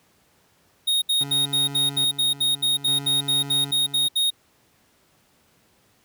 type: tone bursts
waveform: square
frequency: 3729 Hz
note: A#7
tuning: in tune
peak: -19 dBFS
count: 16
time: 0.87-4.305 s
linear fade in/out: 10 ms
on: 150 ms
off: 69 ms
type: tone with tremolo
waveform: 25% pulse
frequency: 140.6 Hz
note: C#3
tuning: 25 cents sharp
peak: -28 dBFS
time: 1.21-4.07 s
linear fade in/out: 0 ms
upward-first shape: square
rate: 0.6 Hz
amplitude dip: 60%
effects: pink hiss -61 dBFS RMS until 6.04 s + high-pass 80 Hz 12 dB/octave